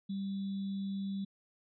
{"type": "tone with sample-and-hold", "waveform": "sine", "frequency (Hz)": 196, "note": "G3", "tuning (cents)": 0, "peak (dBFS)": -34, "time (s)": [0.09, 1.25], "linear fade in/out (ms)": 10, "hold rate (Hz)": 3675, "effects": ["resampled to 11025 Hz"]}